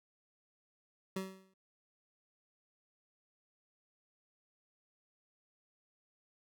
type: tone with exponential decay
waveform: 25% pulse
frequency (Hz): 190.1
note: F#3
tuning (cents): +47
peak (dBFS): -30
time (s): 1.16-1.54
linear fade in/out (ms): 5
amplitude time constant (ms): 81
effects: none